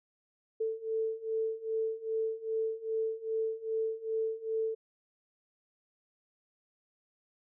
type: beating tone pair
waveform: sine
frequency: 442.7 / 445.2 Hz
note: A4 / A4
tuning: +11 / +20 cents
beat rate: 2.5 Hz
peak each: -35 / -33 dBFS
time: 0.6-4.75 s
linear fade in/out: 10 ms
effects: none